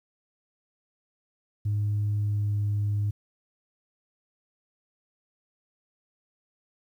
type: tone with pitch glide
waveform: sine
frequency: 103.83 to 103.11 Hz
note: G#2 to G#2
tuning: 0 to -12 cents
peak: -22 dBFS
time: 1.65-3.11 s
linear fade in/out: 10 ms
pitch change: -12 cents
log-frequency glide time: 2.18-2.55 s
effects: tanh soft clip ceiling -21 dBFS + 10-bit